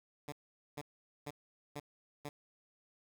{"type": "tone bursts", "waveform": "10% pulse", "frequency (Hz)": 145.9, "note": "D3", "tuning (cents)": -11, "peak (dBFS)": -33, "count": 5, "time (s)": [0.28, 2.29], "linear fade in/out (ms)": 2, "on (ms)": 42, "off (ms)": 450, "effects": []}